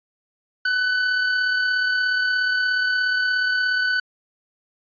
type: tone with amplitude modulation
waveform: 45% pulse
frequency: 1500 Hz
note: F#6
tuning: 23 cents sharp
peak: -17 dBFS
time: 0.65-4 s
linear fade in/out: 5 ms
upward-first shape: sine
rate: 36.9 Hz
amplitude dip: 30%
effects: resampled to 11025 Hz